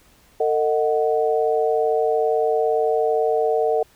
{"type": "chord", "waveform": "sine", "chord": "D# diminished", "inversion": "second", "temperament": "equal with one note detuned", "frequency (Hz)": [451.6, 622.3, 740], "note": ["A4", "D#5", "F#5"], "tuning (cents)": [45, 0, 0], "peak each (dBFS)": [-19, -23, -23], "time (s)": [0.4, 3.83], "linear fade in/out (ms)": 5, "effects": ["pink hiss -55 dBFS RMS until 3.95 s"]}